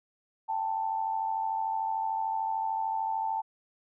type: tone pair together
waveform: sine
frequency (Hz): 790 / 883.4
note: G5 / A5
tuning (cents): +13 / +7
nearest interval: major second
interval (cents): 194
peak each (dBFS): -34 / -29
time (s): 0.48-3.42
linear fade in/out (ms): 20
effects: none